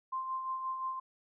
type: tone with tremolo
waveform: sine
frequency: 1046.5 Hz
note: C6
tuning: in tune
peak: -32 dBFS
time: 0.12-1 s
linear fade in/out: 10 ms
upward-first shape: sine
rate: 5.7 Hz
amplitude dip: 45%
effects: none